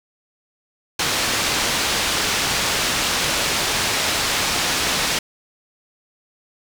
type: low-pass noise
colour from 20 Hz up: white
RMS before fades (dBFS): -21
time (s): 0.99-5.19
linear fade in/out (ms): 5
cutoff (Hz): 5400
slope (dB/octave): 12
effects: none